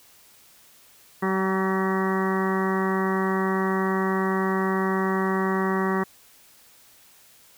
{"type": "harmonic tone with a mistuned harmonic", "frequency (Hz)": 190.5, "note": "G3", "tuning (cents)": -49, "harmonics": [1, 2, 3, 4, 5, 6, 7, 8, 9, 10], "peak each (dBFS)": [-25, -26, -38, -34, -33, -30, -38, -38, -39, -33], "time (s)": [1.22, 6.04], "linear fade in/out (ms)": 10, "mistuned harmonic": 5, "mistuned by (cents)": -22, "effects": ["white hiss -54 dBFS RMS until 7.57 s"]}